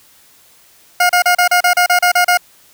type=tone bursts; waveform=20% pulse; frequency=714 Hz; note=F5; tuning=38 cents sharp; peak=-4 dBFS; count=11; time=1-2.374 s; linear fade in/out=5 ms; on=94 ms; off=34 ms; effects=white hiss -48 dBFS RMS until 2.73 s